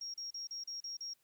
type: tone bursts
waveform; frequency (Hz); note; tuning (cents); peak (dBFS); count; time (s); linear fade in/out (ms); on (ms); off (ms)
sine; 5588; F8; 0; -39; 7; 0.01-1.136; 5; 130; 36
effects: tanh soft clip ceiling -35 dBFS + white hiss -75 dBFS RMS until 1.23 s